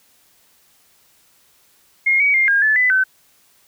sine tone with pitch steps, 2140 / 2262 / 2115 / 1619 / 1736 / 2001 / 1527 Hz, C7 / C#7 / C7 / G#6 / A6 / B6 / G6, +38 / +34 / +18 / -45 / -24 / +22 / -46 cents, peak -12 dBFS, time 2.06-3.04 s, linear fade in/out 10 ms, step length 140 ms, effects white hiss -56 dBFS RMS until 3.67 s

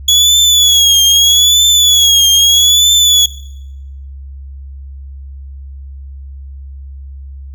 30% pulse tone with vibrato, 3370 Hz, G#7, 25 cents sharp, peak -3 dBFS, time 0.08-3.26 s, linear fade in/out 5 ms, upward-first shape triangle, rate 0.79 Hz, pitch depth 91 cents each way, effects noise-tail reverb RT60 0.9 s tail -20 dB re dry + added 68 Hz sine -26 dBFS peak until 7.54 s

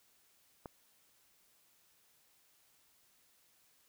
click, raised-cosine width 1 ms, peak -30 dBFS, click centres 0.658 s, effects white hiss -70 dBFS RMS until 3.88 s

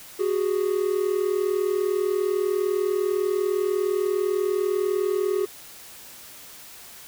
triangle tone pair together, 371.3 / 411.3 Hz, F#4 / G#4, +6 / -17 cents, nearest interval major second, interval 177 cents, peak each -22 dBFS, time 0.19-5.46 s, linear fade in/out 10 ms, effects white hiss -44 dBFS RMS until 7.07 s

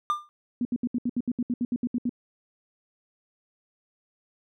triangle tone with exponential decay, 1198 Hz, D6, 34 cents sharp, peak -17 dBFS, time 0.1-0.29 s, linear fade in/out 0 ms, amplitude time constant 40 ms
sine tone bursts, 243 Hz, B3, 28 cents flat, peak -23 dBFS, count 14, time 0.61-2.094 s, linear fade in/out 2 ms, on 41 ms, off 70 ms
effects none

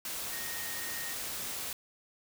sine tone in noise, 1859 Hz, A#6, 5 cents flat, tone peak -43 dBFS, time 0.32-1.14 s, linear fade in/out 2 ms, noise white, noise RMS -38 dBFS, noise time 0.05-1.73 s, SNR -8 dB, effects none

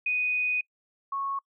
sine tone pair in turn, 2488 / 1101.3 Hz, D#7 / C#6, -1 / -12 cents, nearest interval octave + major second, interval 1411 cents, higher first, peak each -24 / -28 dBFS, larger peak first, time 0.06-0.61 / 1.12-1.39 s, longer first, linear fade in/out 5 ms, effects noise-tail reverb RT60 0.1 s tail -26 dB re dry

